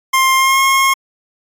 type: tone with pitch glide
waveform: 25% pulse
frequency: 1057 to 1078.6 Hz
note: C6 to C#6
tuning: +17 to -48 cents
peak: -6 dBFS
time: 0.13-0.94 s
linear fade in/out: 10 ms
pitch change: +35 cents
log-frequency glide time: 0.36-0.6 s
effects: AAC 64 kbps